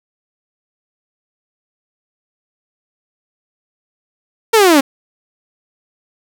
sawtooth linear sweep, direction down, 466.2 to 261.6 Hz, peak -3 dBFS, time 4.53-4.81 s, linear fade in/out 10 ms, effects none

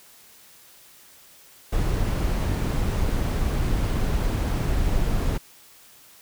brown noise, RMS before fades -23 dBFS, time 1.72-5.38 s, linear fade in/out 10 ms, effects white hiss -51 dBFS RMS until 6.21 s

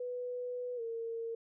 sine tone with pitch glide, 493.9 to 458.2 Hz, B4 to A#4, 0 to -30 cents, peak -36 dBFS, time 0-1.35 s, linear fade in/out 5 ms, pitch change -130 cents, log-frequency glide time 0.76-0.81 s, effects none

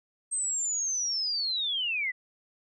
sine linear sweep, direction down, 8372 to 1936 Hz, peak -27 dBFS, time 0.31-2.12 s, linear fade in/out 20 ms, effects none

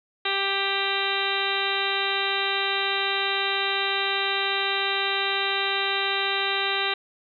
harmonic tone with a mistuned harmonic, 393.4 Hz, G4, 6 cents sharp, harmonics 1 / 2 / 3 / 4 / 5 / 6 / 7 / 8 / 9 / 10, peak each -32 / -32 / -32 / -32 / -32 / -32 / -32 / -32 / -32 / -32 dBFS, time 0.25-6.94 s, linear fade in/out 5 ms, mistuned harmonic 9, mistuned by +62 cents, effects none

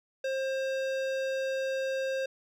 sine tone with hard clipping, 532 Hz, C5, 29 cents sharp, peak -31 dBFS, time 0.24-2.26 s, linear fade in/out 5 ms, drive 16 dB, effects none

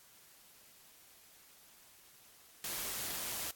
white noise with amplitude modulation, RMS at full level -38 dBFS, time 2.64-3.51 s, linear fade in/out 2 ms, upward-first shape sine, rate 174 Hz, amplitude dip 30%, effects white hiss -61 dBFS RMS until 3.55 s + AAC 64 kbps

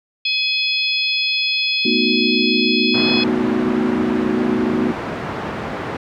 harmonic tone, 844 Hz, G#5, 28 cents sharp, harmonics 3 / 4 / 5 / 6, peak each -20 / -21 / -24 / -25 dBFS, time 0.25-3.24 s, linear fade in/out 5 ms
sine chord, B dominant seventh, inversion third, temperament equal, 220 / 246.9 / 311.1 / 370 Hz, A3 / B3 / D#4 / F#4, 0 / 0 / 0 / 0 cents, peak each -22 / -20 / -23 / -22 dBFS, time 1.85-4.92 s, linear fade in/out 5 ms
pink band-pass noise, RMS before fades -26 dBFS, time 2.94-5.97 s, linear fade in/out 5 ms, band 140 to 1700 Hz, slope 12 dB/octave
effects none

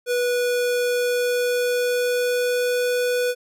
square tone with pitch glide, 489.3 to 492.7 Hz, B4 to B4, -16 to -4 cents, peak -20 dBFS, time 0.06-3.35 s, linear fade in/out 50 ms, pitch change +12 cents, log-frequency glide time 0.9-2.81 s, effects none

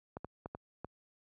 clicks, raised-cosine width 1 ms, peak -27 dBFS, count 5, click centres 0.169 / 0.246 / 0.459 / 0.549 / 0.846 s, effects high-pass 60 Hz 12 dB/octave

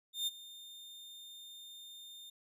40% pulse tone with ADSR envelope, 3625 Hz, A#7, 49 cents flat, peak -30 dBFS, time 0.13-2.3 s, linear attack 140 ms, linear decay 27 ms, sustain -18 dB, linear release 6 ms, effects none

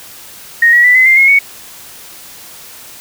sine tone with pitch steps, 1864.7 / 1920.4 / 1977.9 / 2037 / 2098 / 2161 / 2225 Hz, A#6 / B6 / B6 / C7 / C7 / C#7 / C#7, 0 / -49 / +2 / -47 / +4 / -45 / +6 cents, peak -4 dBFS, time 0.62-1.39 s, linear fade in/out 5 ms, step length 110 ms, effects white hiss -34 dBFS RMS until 3 s

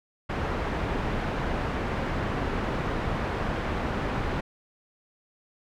pink low-pass noise, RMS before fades -29 dBFS, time 0.29-4.41 s, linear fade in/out 10 ms, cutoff 1800 Hz, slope 12 dB/octave, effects none

